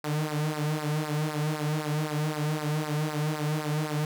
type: tone with flanger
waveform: sawtooth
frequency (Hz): 151.8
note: D#3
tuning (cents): -42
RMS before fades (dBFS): -29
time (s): 0.04-4.05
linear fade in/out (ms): 2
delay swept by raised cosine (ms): 0.3 to 3.8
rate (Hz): 3.9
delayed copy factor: -0.85
effects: none